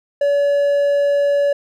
triangle tone, 570 Hz, C#5, 48 cents sharp, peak -11 dBFS, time 0.21-1.53 s, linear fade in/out 5 ms, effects none

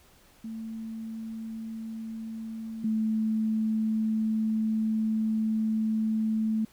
sine tone pair in turn, 223.2 / 219.2 Hz, A3 / A3, +25 / -6 cents, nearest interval unison, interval 31 cents, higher first, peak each -34 / -24 dBFS, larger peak second, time 0.44-2.84 / 2.84-6.65 s, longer second, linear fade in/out 5 ms, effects pink hiss -59 dBFS RMS until 6.72 s

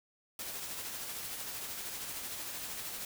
white noise with tremolo, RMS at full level -40 dBFS, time 0.39-3.05 s, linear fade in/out 2 ms, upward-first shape sine, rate 13 Hz, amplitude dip 30%, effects none

